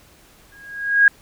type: tone with exponential growth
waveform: sine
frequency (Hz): 1639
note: G#6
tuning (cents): -23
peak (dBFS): -6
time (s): 0.52-1.08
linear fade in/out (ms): 2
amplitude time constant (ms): 120
effects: pink hiss -51 dBFS RMS until 1.21 s